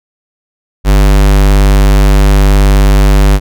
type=tone; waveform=square; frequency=49.51 Hz; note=G1; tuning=18 cents sharp; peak=-4 dBFS; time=0.84-3.4 s; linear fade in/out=50 ms; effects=none